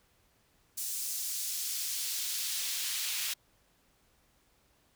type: noise with high-pass filter sweep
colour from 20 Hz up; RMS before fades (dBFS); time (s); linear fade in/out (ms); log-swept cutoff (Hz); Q
pink; -35; 0.77-3.34; 10; 7200 to 2800; 0.94
effects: pink hiss -69 dBFS RMS until 4.95 s